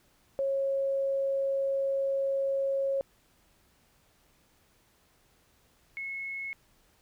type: tone pair in turn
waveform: sine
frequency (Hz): 546 / 2184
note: C#5 / C#7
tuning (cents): -26 / -26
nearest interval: 2 octaves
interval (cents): 2400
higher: second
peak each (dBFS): -26 / -34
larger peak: first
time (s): 0.39-3.01 / 5.97-6.53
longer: first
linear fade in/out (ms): 0
effects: pink hiss -66 dBFS RMS until 7.01 s